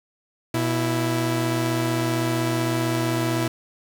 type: tone pair together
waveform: sawtooth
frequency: 121.76 / 329.6 Hz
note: B2 / E4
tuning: -24 / 0 cents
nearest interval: octave + perfect fourth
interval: 1724 cents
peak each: -20 dBFS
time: 0.54-3.48 s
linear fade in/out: 5 ms
effects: 8-bit